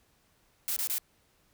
blue noise bursts, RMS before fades -31 dBFS, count 3, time 0.68-0.982 s, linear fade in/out 0 ms, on 84 ms, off 25 ms, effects pink hiss -68 dBFS RMS until 1.53 s

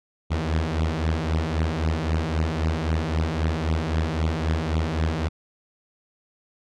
sawtooth beating tone pair, 77.78 / 81.58 Hz, D#2 / E2, 0 / -17 cents, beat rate 3.8 Hz, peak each -21 dBFS, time 0.3-5.29 s, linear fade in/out 20 ms, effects low-pass 5000 Hz 12 dB/octave

